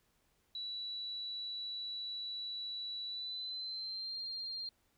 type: tone with pitch glide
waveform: sine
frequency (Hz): 3937 to 4195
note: B7 to C8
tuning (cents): -6 to +4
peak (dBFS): -39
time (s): 0.55-4.69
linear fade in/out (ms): 2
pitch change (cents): +110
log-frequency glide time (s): 3.06-4.17
effects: pink hiss -75 dBFS RMS until 4.97 s